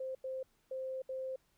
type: tone bursts at uneven times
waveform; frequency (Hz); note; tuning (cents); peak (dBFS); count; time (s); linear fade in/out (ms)
sine; 523.3; C5; 0; -37; 4; 0-0.15 / 0.24-0.43 / 0.71-1.02 / 1.09-1.36; 5
effects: pink hiss -74 dBFS RMS until 1.57 s